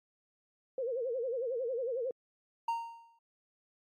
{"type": "tone with vibrato", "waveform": "sine", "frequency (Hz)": 493.9, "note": "B4", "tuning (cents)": 0, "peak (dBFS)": -32, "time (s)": [0.78, 2.11], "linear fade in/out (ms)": 2, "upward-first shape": "sine", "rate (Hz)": 11, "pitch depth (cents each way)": 150}
{"type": "tone with exponential decay", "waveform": "triangle", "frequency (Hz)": 925, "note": "A#5", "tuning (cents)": -14, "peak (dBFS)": -26, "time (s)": [2.68, 3.19], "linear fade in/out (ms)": 5, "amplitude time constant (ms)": 110}
{"effects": ["AAC 48 kbps"]}